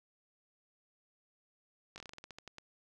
slowing click train, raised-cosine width 0.2 ms, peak -30 dBFS, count 13, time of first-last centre 1.96-2.584 s, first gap 19 ms, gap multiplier 1.17, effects none

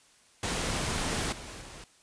pink noise with level steps, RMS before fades -31 / -43 / -46 dBFS, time 0.43-1.84 s, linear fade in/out 2 ms, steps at 1.32 / 1.61 s, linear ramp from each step 5 ms, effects white hiss -61 dBFS RMS until 2.02 s + resampled to 22050 Hz

